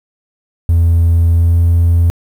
triangle tone with pitch glide, 84.1 to 85.03 Hz, E2 to F2, +35 to -46 cents, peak -4 dBFS, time 0.69-2.1 s, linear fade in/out 0 ms, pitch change +19 cents, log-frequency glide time 1.33-1.57 s, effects tanh soft clip ceiling -2 dBFS + 7-bit

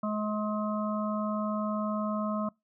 harmonic tone, 211.9 Hz, G#3, 35 cents sharp, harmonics 1 / 3 / 5 / 6, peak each -30 / -35 / -37 / -38 dBFS, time 0.03-2.49 s, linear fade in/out 5 ms, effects noise-tail reverb RT60 0.2 s tail -24 dB re dry

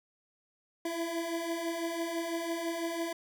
25% pulse beating tone pair, 330 / 336 Hz, E4 / E4, +2 / +33 cents, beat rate 6 Hz, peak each -35 / -30 dBFS, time 0.85-3.13 s, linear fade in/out 5 ms, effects none

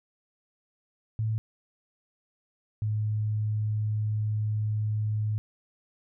sine tone pair in turn, 110 / 106.99 Hz, A2 / A2, 0 / -48 cents, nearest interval unison, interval 48 cents, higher first, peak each -25 dBFS, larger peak neither, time 1.19-1.38 / 2.82-5.38 s, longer second, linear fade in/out 0 ms, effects none

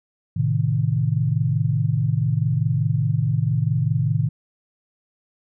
sine chord, A diminished, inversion none, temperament equal, 110 / 130.81 / 155.56 Hz, A2 / C3 / Eb3, 0 / 0 / 0 cents, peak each -22 dBFS, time 0.36-4.29 s, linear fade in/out 10 ms, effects none

